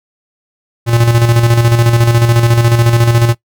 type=tone with tremolo; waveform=square; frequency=117.3 Hz; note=A#2; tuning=11 cents sharp; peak=-6 dBFS; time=0.86-3.35 s; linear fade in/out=50 ms; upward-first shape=square; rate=14 Hz; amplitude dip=50%; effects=noise-tail reverb RT60 0.1 s tail -19 dB re dry